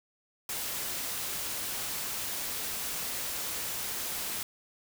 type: noise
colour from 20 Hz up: white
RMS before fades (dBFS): -35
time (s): 0.49-4.43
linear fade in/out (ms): 2
effects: none